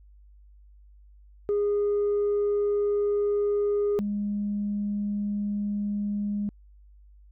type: tone pair in turn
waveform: sine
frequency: 410.5 / 205.2 Hz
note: G#4 / G#3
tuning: -20 / -21 cents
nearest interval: octave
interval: 1201 cents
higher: first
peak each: -20 / -25 dBFS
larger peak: first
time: 1.49-3.99 / 3.99-6.49 s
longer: neither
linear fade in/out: 0 ms
effects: tanh soft clip ceiling -20 dBFS + added 50 Hz sine -50 dBFS peak until 7.31 s